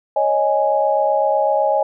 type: chord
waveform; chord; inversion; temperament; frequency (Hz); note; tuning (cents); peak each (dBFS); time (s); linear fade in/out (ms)
sine; C# suspended second; none; equal; 554.4 / 622.3 / 830.6; C#5 / D#5 / G#5; 0 / 0 / 0; -19 / -18 / -18; 0.16-1.83; 5
effects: none